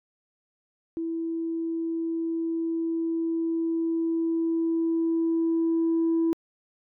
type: tone with level ramp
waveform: sine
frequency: 329.6 Hz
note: E4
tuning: in tune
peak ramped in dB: -27 to -19 dBFS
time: 0.97-6.33 s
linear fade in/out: 0 ms
effects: tanh soft clip ceiling -18 dBFS